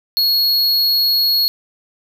square tone, 4327 Hz, C#8, 43 cents flat, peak -13 dBFS, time 0.17-1.48 s, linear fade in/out 0 ms, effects none

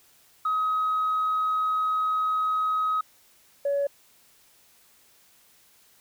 sine tone pair in turn, 1267 / 564.4 Hz, D#6 / C#5, +31 / +31 cents, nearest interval octave + major second, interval 1400 cents, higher first, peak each -21 / -21 dBFS, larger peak neither, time 0.45-3.01 / 3.65-3.87 s, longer first, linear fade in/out 5 ms, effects tanh soft clip ceiling -19 dBFS + white hiss -59 dBFS RMS until 6 s

